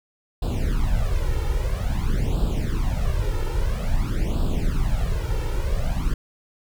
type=noise with flanger; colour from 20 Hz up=brown; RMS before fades=-22 dBFS; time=0.42-6.14 s; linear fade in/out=5 ms; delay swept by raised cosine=0.24 to 2.24 ms; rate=0.5 Hz; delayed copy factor=+0.9; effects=none